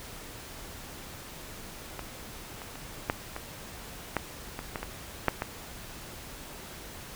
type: clicks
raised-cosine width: 0.5 ms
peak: -21 / -25 / -28 / -10 / -20 / -11 / -20 / -17 / -19 / -7 / -14 dBFS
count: 11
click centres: 1.993 / 2.618 / 2.756 / 3.099 / 3.364 / 4.167 / 4.591 / 4.758 / 4.83 / 5.283 / 5.421 s
effects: pink hiss -44 dBFS RMS until 7.15 s

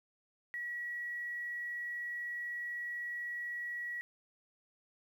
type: tone with quantisation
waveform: sine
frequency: 1924 Hz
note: B6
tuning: 46 cents flat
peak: -37 dBFS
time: 0.54-4.01 s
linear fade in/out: 0 ms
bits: 11
effects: none

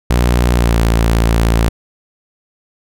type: tone with pitch glide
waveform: sawtooth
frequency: 60.3 to 56.59 Hz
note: B1 to A1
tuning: -41 to +49 cents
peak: -6 dBFS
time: 0.1-1.69 s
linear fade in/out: 5 ms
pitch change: -110 cents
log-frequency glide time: 0.54-0.77 s
effects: none

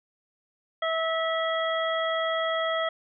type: harmonic tone with a mistuned harmonic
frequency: 650 Hz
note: E5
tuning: 24 cents flat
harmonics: 1 / 2 / 3 / 5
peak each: -27 / -30 / -32 / -34 dBFS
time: 0.82-2.89 s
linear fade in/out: 5 ms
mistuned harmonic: 5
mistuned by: +17 cents
effects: none

